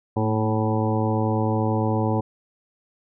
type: harmonic tone with a mistuned harmonic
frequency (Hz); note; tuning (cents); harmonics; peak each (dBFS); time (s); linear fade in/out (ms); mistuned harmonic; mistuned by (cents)
109; A2; -16; 1 / 2 / 3 / 4 / 5 / 7 / 8 / 9; -23 / -26 / -28 / -29 / -30 / -31 / -32 / -33; 0.16-2.21; 10; 2; +37
effects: none